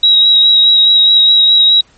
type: tone with vibrato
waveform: sine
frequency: 3837 Hz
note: A#7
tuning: 49 cents sharp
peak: -4 dBFS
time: 0.03-1.81 s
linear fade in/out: 5 ms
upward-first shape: sine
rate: 4.8 Hz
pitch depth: 17 cents each way
effects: pink hiss -48 dBFS RMS until 1.97 s + MP3 32 kbps